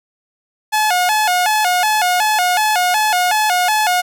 sawtooth tone with vibrato, 786 Hz, G5, 4 cents sharp, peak -9 dBFS, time 0.72-4.02 s, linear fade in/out 20 ms, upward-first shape square, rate 2.7 Hz, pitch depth 150 cents each way, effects none

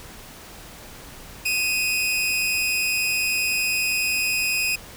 sawtooth tone pair together, 2510 / 2716 Hz, D#7 / F7, +15 / -49 cents, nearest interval minor second, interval 136 cents, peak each -18 / -27 dBFS, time 1.45-4.76 s, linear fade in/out 10 ms, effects pink hiss -42 dBFS RMS until 4.96 s

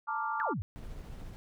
sine chord, Bb major seventh, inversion third, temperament equal, 880 / 932.3 / 1174.7 / 1396.9 Hz, A5 / Bb5 / D6 / F6, 0 / 0 / 0 / 0 cents, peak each -35 / -41 / -35 / -38 dBFS, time 0.07-0.54 s, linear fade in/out 20 ms
sine exponential sweep, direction down, 1831 to 77.9 Hz, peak -32 dBFS, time 0.4-0.62 s, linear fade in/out 0 ms
brown noise with tremolo, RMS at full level -42 dBFS, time 0.76-1.36 s, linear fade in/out 0 ms, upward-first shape triangle, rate 14 Hz, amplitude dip 30%
effects none

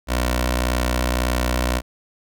15% pulse tone with notch filter, 61.8 Hz, B1, 2 cents sharp, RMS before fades -21 dBFS, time 0.07-1.82 s, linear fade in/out 50 ms, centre 150 Hz, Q 0.54, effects none

